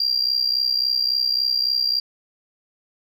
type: tone with amplitude modulation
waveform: sine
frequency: 4755 Hz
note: D8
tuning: 21 cents sharp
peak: -13 dBFS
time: 0-2 s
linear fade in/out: 5 ms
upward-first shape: sine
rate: 63.6 Hz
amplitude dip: 85%
effects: tanh soft clip ceiling -13 dBFS